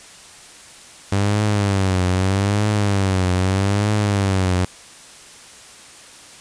sawtooth tone with vibrato, 98 Hz, G2, in tune, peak -12 dBFS, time 1.12-4.65 s, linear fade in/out 5 ms, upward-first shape triangle, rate 0.8 Hz, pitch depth 140 cents each way, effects white hiss -42 dBFS RMS until 6.4 s + resampled to 22050 Hz

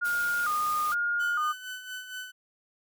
sine tone with vibrato, 1318.5 Hz, E6, in tune, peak -25 dBFS, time 0.01-1.53 s, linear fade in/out 20 ms, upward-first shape square, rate 1.1 Hz, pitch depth 130 cents each way
white noise, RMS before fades -40 dBFS, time 0.04-0.95 s, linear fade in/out 20 ms
30% pulse tone with tremolo, 1505 Hz, F#6, 29 cents sharp, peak -32 dBFS, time 1.19-2.32 s, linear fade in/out 20 ms, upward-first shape sine, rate 4.3 Hz, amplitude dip 60%
effects none

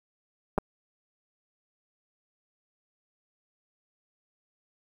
clicks, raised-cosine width 1 ms, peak -12 dBFS, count 2, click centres 0.579 / 0.584 s, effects 8-bit

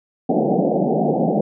pink band-pass noise, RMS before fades -18 dBFS, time 0.29-1.41 s, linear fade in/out 5 ms, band 150 to 790 Hz, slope 96 dB/octave, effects none

